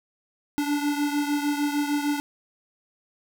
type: beating tone pair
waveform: square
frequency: 289.6 / 296.2 Hz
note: D4 / D4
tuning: -24 / +15 cents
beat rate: 6.6 Hz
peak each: -25 / -30 dBFS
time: 0.58-2.2 s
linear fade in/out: 0 ms
effects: none